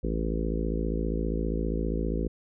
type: harmonic tone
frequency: 55 Hz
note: A1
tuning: in tune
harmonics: 1 / 3 / 4 / 5 / 6 / 7 / 8 / 9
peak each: -29 / -34 / -35 / -36 / -37 / -37 / -38 / -39 dBFS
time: 0.03-2.28 s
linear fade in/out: 10 ms
effects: none